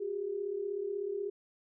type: tone pair together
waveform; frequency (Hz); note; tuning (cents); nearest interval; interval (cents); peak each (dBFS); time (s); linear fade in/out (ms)
sine; 370 / 406.3; F#4 / G#4; 0 / -38; major second; 162; -39 / -34; 0-1.3; 10
effects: none